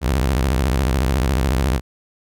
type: tone with vibrato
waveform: sawtooth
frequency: 65.41 Hz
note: C2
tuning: in tune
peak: -12 dBFS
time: 0.01-1.81 s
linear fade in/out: 50 ms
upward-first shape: sine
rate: 14 Hz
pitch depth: 270 cents each way
effects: none